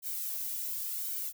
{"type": "noise with flanger", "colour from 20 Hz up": "violet", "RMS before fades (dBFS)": -36, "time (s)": [0.02, 1.33], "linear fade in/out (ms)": 50, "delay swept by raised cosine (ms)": [1.3, 2.08], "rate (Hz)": 0.92, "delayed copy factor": 0.65, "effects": []}